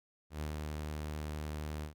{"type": "tone with ADSR envelope", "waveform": "sawtooth", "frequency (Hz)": 75.9, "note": "D#2", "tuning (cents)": -42, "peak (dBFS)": -32, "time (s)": [0.3, 1.94], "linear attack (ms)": 110, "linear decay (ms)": 120, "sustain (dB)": -2, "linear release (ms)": 110, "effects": []}